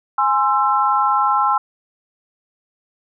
sine chord, Ab augmented, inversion none, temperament equal with one note detuned, 830.6 / 1046.5 / 1334.6 Hz, Ab5 / C6 / E6, 0 / 0 / +21 cents, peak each -18 dBFS, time 0.18-1.58 s, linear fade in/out 5 ms, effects none

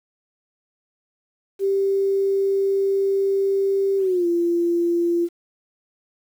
sine tone with pitch glide, 392 to 343.2 Hz, G4 to F4, 0 to -30 cents, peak -17 dBFS, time 1.59-5.29 s, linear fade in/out 50 ms, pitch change -230 cents, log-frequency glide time 3.98-4.27 s, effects 8-bit

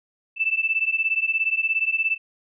sine beating tone pair, 2637 / 2654 Hz, E7 / E7, 0 / +11 cents, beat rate 17 Hz, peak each -23 dBFS, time 0.36-2.18 s, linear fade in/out 50 ms, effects none

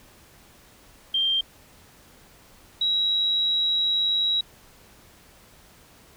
sine tone pair in turn, 3172 / 3867 Hz, G7 / B7, +20 / -37 cents, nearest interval minor third, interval 343 cents, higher second, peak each -20 dBFS, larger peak neither, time 1.14-1.41 / 2.81-4.41 s, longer second, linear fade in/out 5 ms, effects pink hiss -53 dBFS RMS until 6.16 s

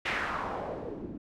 white noise with low-pass filter sweep, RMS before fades -35 dBFS, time 0.05-1.18 s, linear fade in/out 10 ms, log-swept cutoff 2300 to 240 Hz, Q 2.2, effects none

